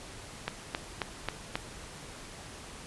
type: click train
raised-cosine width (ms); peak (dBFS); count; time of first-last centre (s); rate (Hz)
0.3; -14; 5; 0.48-1.555; 3.72
effects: pink hiss -46 dBFS RMS until 2.86 s + resampled to 24000 Hz